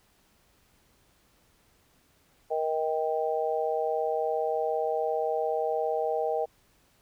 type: harmonic tone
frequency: 157.3 Hz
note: D#3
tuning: 19 cents sharp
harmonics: 3 / 4 / 5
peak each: -29 / -30 / -31 dBFS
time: 2.5-6.46 s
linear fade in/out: 20 ms
effects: pink hiss -65 dBFS RMS until 7.01 s